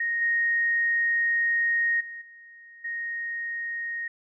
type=tone with level steps; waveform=sine; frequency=1864.7 Hz; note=A#6; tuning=in tune; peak=-24 / -21 / -36 / -46 / -29 dBFS; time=0-4.08 s; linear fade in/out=5 ms; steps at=0.21 / 2 / 2.21 / 2.84 s; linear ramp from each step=10 ms; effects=none